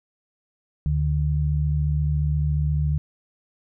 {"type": "tone pair together", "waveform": "sine", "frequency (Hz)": [74.3, 148.6], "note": ["D2", "D3"], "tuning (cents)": [21, 21], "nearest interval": "octave", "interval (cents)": 1200, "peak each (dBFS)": -22, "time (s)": [0.86, 2.98], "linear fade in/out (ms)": 0, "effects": []}